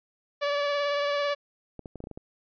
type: tone with vibrato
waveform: sawtooth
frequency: 575 Hz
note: D5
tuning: 37 cents flat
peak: -21 dBFS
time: 0.41-1.35 s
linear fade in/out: 20 ms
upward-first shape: triangle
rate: 18 Hz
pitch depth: 24 cents each way
type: clicks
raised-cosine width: 2 ms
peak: -26 dBFS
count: 8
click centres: 1.793 / 1.858 / 1.957 / 2.004 / 2.04 / 2.071 / 2.113 / 2.175 s
effects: resampled to 11025 Hz